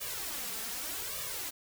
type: noise with flanger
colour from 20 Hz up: white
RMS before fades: -38 dBFS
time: 0-1.51 s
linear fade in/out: 20 ms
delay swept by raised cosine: 1.7 to 4.5 ms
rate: 0.84 Hz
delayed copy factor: +0.85
effects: none